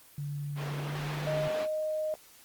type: tone with pitch glide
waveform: sine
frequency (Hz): 144.3 to 148.96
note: D3 to D3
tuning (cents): -30 to +25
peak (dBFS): -33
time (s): 0.18-1.48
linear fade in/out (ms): 2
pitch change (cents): +55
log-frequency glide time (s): 0.7-1.12
type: band-pass noise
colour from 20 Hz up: pink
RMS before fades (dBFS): -40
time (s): 0.55-1.68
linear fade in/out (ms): 50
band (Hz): 280 to 3400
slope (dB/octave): 12
type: tone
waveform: sine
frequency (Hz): 620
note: D#5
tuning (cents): -6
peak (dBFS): -29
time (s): 1.27-2.14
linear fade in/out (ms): 0
effects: white hiss -56 dBFS RMS until 2.44 s + Opus 24 kbps